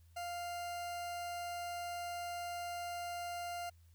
40% pulse tone, 698.5 Hz, F5, in tune, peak -39 dBFS, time 0.16-3.7 s, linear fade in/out 10 ms, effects added 83 Hz sine -60 dBFS peak until 3.94 s + white hiss -75 dBFS RMS until 3.94 s

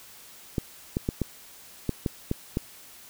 clicks, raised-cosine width 3 ms, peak -12 dBFS, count 8, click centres 0.582 / 0.969 / 1.089 / 1.217 / 1.893 / 2.062 / 2.314 / 2.571 s, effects white hiss -49 dBFS RMS until 3.09 s

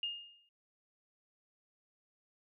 sine tone with exponential decay, 2833 Hz, F7, 24 cents sharp, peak -32 dBFS, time 0.03-0.49 s, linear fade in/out 2 ms, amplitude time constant 100 ms, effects none

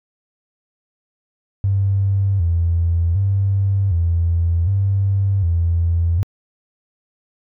triangle tone with vibrato, 91.1 Hz, F#2, 26 cents flat, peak -10 dBFS, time 1.64-6.23 s, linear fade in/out 0 ms, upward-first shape square, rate 0.66 Hz, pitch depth 130 cents each way, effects tanh soft clip ceiling -12 dBFS

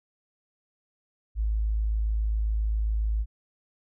sine tone, 53.7 Hz, A1, 41 cents flat, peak -23 dBFS, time 1.35-3.26 s, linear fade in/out 50 ms, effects none

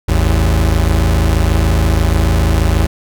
35% pulse tone pair together, 54.4 / 80.8 Hz, A1 / E2, -19 / -34 cents, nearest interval perfect fifth, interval 685 cents, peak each -11 dBFS, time 0.08-2.87 s, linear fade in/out 10 ms, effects none

